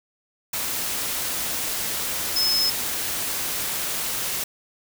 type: tone in noise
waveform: sine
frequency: 5180 Hz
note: E8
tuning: 31 cents flat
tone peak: -19 dBFS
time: 2.36-2.7 s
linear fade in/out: 5 ms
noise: white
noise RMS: -27 dBFS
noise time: 0.53-4.44 s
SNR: +5 dB
effects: none